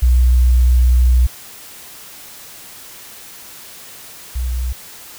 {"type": "tone pair in turn", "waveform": "sine", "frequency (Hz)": [61.74, 61.74], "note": ["B1", "B1"], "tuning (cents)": [0, 0], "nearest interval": "unison", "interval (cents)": 0, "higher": "neither", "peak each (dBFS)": [-8, -17], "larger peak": "first", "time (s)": [[0.02, 1.27], [4.35, 4.73]], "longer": "first", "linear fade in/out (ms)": 10, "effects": ["white hiss -37 dBFS RMS until 5.18 s"]}